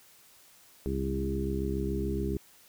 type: harmonic tone with a mistuned harmonic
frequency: 67.1 Hz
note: C2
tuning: 44 cents sharp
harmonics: 1 / 2 / 3 / 4 / 5 / 6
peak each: -33 / -38 / -35 / -40 / -36 / -35 dBFS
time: 0.86-2.37 s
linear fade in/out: 0 ms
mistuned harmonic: 2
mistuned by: +16 cents
effects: white hiss -58 dBFS RMS until 2.68 s